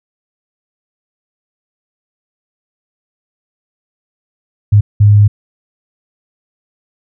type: tone bursts at uneven times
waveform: sine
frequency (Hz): 103.5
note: G#2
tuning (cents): -5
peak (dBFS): -3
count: 2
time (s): 4.72-4.81 / 5-5.28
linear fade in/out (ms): 10
effects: none

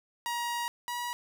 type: tone pair in turn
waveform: sawtooth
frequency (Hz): 950 / 965.5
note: A#5 / B5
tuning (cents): +33 / -39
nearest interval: unison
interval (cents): 28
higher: second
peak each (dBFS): -27 / -29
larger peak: first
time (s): 0.26-0.68 / 0.88-1.13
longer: first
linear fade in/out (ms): 0
effects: none

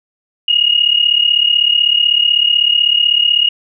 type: tone pair together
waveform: sine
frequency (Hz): 2853 / 2889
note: F7 / F#7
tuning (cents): +36 / -42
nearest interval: unison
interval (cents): 22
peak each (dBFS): -12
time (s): 0.48-3.49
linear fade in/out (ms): 5
effects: none

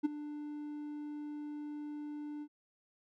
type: tone with ADSR envelope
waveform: triangle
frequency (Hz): 296.4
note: D4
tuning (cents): +16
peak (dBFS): -23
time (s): 0.03-2.48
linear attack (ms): 23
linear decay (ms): 16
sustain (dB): -15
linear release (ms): 61
effects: none

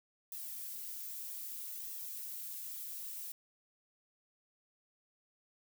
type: noise with flanger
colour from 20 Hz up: violet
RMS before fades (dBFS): -44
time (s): 0.32-3.32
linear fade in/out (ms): 2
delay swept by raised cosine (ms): 1.3 to 5.4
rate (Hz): 0.63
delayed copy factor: -0.65
effects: none

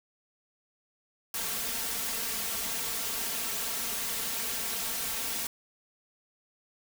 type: noise with comb filter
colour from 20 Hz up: white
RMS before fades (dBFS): -33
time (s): 1.34-5.47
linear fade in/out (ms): 2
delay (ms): 4.4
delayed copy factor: +0.7
effects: none

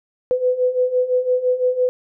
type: beating tone pair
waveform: sine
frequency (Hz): 498.7 / 504.6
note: B4 / B4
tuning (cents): +17 / +37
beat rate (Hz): 5.9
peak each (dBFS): -21 / -17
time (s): 0.31-1.89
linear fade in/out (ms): 0
effects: none

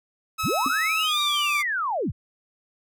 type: tone with pitch glide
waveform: sawtooth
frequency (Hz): 1291 to 1177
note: E6 to D6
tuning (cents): -37 to +3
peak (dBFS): -21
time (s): 0.38-1.63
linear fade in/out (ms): 20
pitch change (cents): -160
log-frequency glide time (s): 1-1.21
type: linear two-way sweep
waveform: sine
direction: up then down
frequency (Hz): 37.2 to 3800 to 37.2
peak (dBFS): -23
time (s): 0.43-2.12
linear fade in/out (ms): 20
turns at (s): 1.21
type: tone with exponential decay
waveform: sine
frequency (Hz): 265.2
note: C4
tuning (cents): +23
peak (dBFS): -22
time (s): 0.66-0.74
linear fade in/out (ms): 2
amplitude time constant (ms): 16
effects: none

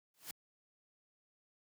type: noise with exponential growth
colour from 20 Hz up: white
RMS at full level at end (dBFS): -41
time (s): 0.14-0.31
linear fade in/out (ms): 2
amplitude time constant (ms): 36
effects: high-pass 100 Hz 12 dB/octave

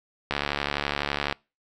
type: click train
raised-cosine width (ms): 0.3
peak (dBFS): -9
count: 74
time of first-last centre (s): 0.31-1.325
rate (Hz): 71.9
effects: noise-tail reverb RT60 0.3 s tail -26 dB re dry

